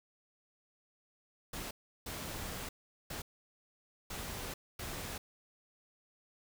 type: noise bursts at uneven times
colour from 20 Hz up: pink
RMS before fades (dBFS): -42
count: 5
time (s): 1.53-1.71 / 2.06-2.69 / 3.1-3.22 / 4.1-4.54 / 4.79-5.18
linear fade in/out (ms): 5
effects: none